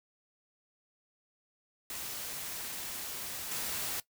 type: noise with level steps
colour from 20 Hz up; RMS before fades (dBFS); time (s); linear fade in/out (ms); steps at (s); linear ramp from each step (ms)
white; -40 / -36; 1.9-4; 2; 3.51; 5
effects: noise-tail reverb RT60 0.1 s tail -18 dB re dry